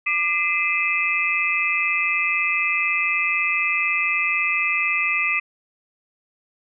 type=tone cluster; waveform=sine; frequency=1190 / 2051 / 2411 / 2587 Hz; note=D6 / C7 / D7 / E7; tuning=+22 / -35 / +45 / -33 cents; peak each=-29 / -23 / -26 / -22 dBFS; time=0.06-5.4 s; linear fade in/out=10 ms; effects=none